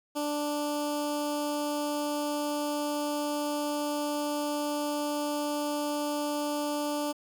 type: tone with notch filter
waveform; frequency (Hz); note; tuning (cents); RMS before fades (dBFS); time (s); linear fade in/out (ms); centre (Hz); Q
15% pulse; 294.1; D4; +3; -31; 0.15-7.13; 20; 1900; 0.83
effects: 10-bit